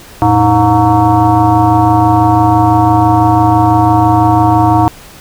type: tone with frequency modulation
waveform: sine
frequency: 518 Hz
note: C5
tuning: 17 cents flat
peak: -5 dBFS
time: 0.22-4.88 s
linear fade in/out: 0 ms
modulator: 202 Hz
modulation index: 2.5
effects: pink hiss -35 dBFS RMS until 5.2 s